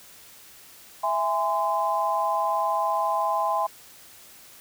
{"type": "chord", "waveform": "sine", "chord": "E augmented", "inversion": "none", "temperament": "just", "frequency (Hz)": [659.3, 824.1, 1030.1], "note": ["E5", "G#5", "B#5"], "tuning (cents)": [0, -14, -27], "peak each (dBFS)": [-28, -26, -25], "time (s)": [1.03, 3.67], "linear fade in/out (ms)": 10, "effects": ["white hiss -49 dBFS RMS until 4.6 s"]}